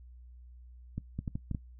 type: clicks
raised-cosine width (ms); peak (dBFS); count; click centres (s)
5; -22; 6; 0.98 / 1.19 / 1.278 / 1.355 / 1.513 / 1.548
effects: noise-tail reverb RT60 0.1 s tail -19 dB re dry + added 61 Hz sine -49 dBFS peak until 1.79 s